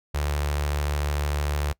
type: tone with notch filter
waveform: sawtooth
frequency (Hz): 73.42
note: D2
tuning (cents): 0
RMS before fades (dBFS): -26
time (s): 0.14-1.73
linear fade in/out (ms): 10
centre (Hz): 230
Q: 0.77
effects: noise-tail reverb RT60 0.1 s tail -23 dB re dry